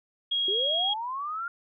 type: tone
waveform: sine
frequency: 3286 Hz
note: G#7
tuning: 19 cents flat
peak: -24 dBFS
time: 0.31-0.94 s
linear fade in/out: 10 ms
type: linear sweep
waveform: sine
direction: up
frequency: 368.4 to 1415 Hz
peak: -30 dBFS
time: 0.48-1.48 s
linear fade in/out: 2 ms
effects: none